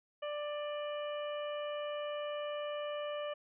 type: harmonic tone with a mistuned harmonic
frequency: 590 Hz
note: D5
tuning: 8 cents sharp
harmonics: 1 / 2 / 3 / 4 / 5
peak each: -37 / -45 / -51 / -53 / -49 dBFS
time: 0.22-3.34 s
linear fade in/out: 10 ms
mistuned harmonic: 4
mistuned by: +22 cents
effects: none